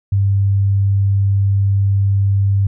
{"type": "tone", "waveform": "sine", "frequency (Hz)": 98.9, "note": "G2", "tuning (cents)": 16, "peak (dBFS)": -11, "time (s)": [0.12, 2.67], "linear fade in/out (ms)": 5, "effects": []}